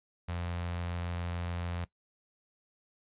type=tone with notch filter; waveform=sawtooth; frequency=87 Hz; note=F2; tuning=6 cents flat; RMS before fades=-36 dBFS; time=0.28-1.85 s; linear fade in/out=10 ms; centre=320 Hz; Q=1.1; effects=noise-tail reverb RT60 0.1 s tail -18 dB re dry + resampled to 8000 Hz